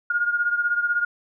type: beating tone pair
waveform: sine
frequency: 1423 / 1439 Hz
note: F6 / F#6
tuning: +32 / -49 cents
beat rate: 16 Hz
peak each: -21 / -26 dBFS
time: 0.1-1.05 s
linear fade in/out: 5 ms
effects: none